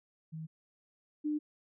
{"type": "tone pair in turn", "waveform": "sine", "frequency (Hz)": [159.1, 300.3], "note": ["D#3", "D4"], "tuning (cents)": [39, 39], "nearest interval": "major seventh", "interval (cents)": 1100, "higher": "second", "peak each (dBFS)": [-39, -30], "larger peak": "second", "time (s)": [[0.32, 0.47], [1.24, 1.39]], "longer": "neither", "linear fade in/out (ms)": 20, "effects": []}